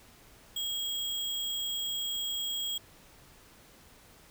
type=tone with sample-and-hold; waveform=sine; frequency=3278 Hz; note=G#7; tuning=23 cents flat; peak=-31 dBFS; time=0.56-2.78 s; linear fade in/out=5 ms; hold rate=11025 Hz; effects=pink hiss -57 dBFS RMS until 4.3 s